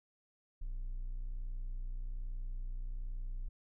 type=tone; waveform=triangle; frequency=30.6 Hz; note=B0; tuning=15 cents flat; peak=-34 dBFS; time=0.61-3.49 s; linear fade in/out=10 ms; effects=tanh soft clip ceiling -31 dBFS